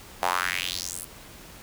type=tone with high-pass filter sweep; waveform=square; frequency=45 Hz; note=F#1; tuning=47 cents flat; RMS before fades=-29 dBFS; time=0.22-1.05 s; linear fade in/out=10 ms; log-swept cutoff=730 to 11000 Hz; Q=3.1; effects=pink hiss -46 dBFS RMS until 1.62 s